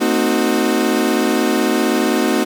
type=chord; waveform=35% pulse; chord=A diminished seventh; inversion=none; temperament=equal with one note detuned; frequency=225.7 / 261.6 / 311.1 / 370 Hz; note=A3 / C4 / Eb4 / Gb4; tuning=+44 / 0 / 0 / 0 cents; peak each=-18 dBFS; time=0-2.45 s; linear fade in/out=20 ms; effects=none